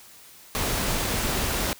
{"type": "noise", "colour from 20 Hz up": "pink", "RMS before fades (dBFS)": -26, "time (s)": [0.55, 1.73], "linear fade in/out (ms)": 0, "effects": ["white hiss -49 dBFS RMS until 1.79 s"]}